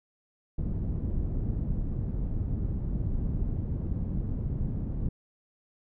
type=low-pass noise; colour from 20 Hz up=pink; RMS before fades=-30 dBFS; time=0.58-5.09 s; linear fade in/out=5 ms; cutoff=180 Hz; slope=12 dB/octave; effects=none